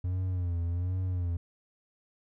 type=tone with vibrato; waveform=triangle; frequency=88.9 Hz; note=F2; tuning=31 cents sharp; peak=-26 dBFS; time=0.04-1.37 s; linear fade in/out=5 ms; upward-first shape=sine; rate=1.3 Hz; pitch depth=78 cents each way; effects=none